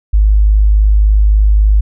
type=tone; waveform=sine; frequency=51.8 Hz; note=G#1; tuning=4 cents flat; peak=-5 dBFS; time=0.13-1.81 s; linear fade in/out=10 ms; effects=none